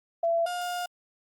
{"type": "tone pair in turn", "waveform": ["sine", "35% pulse"], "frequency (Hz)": [672, 710.8], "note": ["E5", "F5"], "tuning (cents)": [33, 30], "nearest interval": "minor second", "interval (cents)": 97, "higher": "second", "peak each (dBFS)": [-22, -28], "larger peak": "first", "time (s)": [[0.23, 0.46], [0.46, 0.86]], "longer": "second", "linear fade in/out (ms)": 5, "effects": ["Opus 32 kbps"]}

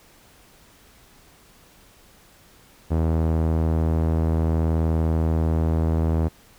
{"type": "tone with low-pass filter", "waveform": "sawtooth", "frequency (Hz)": 80.6, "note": "E2", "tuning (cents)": -38, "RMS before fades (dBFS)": -21, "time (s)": [2.9, 6.29], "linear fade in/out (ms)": 20, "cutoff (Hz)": 760, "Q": 0.7, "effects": ["pink hiss -53 dBFS RMS until 6.58 s"]}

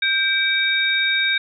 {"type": "tone cluster", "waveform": "sine", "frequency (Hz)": [1575, 2309, 3724], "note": ["G6", "D7", "A#7"], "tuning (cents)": [8, -30, -2], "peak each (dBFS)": -21, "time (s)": [0.02, 1.38], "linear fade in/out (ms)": 5, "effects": []}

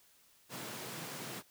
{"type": "high-pass noise", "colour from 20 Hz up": "pink", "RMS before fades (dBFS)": -44, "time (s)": [0.49, 1.43], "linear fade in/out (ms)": 50, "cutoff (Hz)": 120, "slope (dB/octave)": 48, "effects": ["white hiss -66 dBFS RMS until 1.5 s"]}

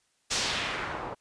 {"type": "noise with low-pass filter sweep", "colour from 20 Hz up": "white", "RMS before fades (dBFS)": -32, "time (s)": [0.3, 1.15], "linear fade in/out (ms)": 20, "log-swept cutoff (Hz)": [6600, 730], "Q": 1.3, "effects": ["white hiss -71 dBFS RMS until 1.2 s", "resampled to 22050 Hz"]}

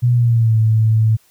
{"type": "tone with pitch glide", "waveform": "sine", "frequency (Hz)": [121.8, 110.41], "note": ["B2", "A2"], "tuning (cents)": [-24, 6], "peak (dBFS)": -10, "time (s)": [0.02, 1.17], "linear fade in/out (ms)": 20, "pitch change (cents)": -170, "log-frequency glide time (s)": [0.13, 0.57], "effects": ["white hiss -55 dBFS RMS until 1.3 s"]}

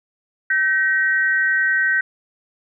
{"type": "tone pair together", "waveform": "sine", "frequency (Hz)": [1540, 1891.1], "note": ["G6", "A#6"], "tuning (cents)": [-31, 24], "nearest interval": "major third", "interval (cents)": 355, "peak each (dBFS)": [-17, -19], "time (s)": [0.5, 2.01], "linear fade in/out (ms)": 5, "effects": []}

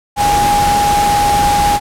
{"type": "tone in noise", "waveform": "sine", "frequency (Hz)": 822, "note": "G#5", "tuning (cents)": -18, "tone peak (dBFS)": -10, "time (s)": [0.16, 1.8], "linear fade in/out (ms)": 50, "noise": "pink", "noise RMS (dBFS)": -18, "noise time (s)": [0.16, 1.8], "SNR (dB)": 5, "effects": ["low-pass 12000 Hz 12 dB/octave"]}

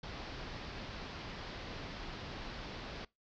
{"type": "low-pass noise", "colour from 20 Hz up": "pink", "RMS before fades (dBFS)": -45, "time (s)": [0.03, 3.05], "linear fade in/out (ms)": 5, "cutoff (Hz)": 5200, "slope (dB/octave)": 48, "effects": ["noise-tail reverb RT60 0.2 s tail -23 dB re dry"]}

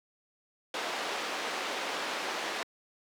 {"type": "band-pass noise", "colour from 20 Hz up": "pink", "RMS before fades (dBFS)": -35, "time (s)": [0.74, 2.63], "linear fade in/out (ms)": 2, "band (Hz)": [450, 4400], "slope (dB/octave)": 12, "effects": ["high-pass 200 Hz 12 dB/octave"]}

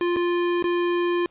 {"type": "tone with dropouts", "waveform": "square", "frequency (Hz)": 349.2, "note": "F4", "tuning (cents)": 0, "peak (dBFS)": -21, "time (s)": [0.01, 1.26], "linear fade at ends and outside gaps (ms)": 1, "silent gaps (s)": [[0.162, 0.167], [0.625, 0.641]], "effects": ["pink hiss -60 dBFS RMS until 1.3 s", "resampled to 8000 Hz"]}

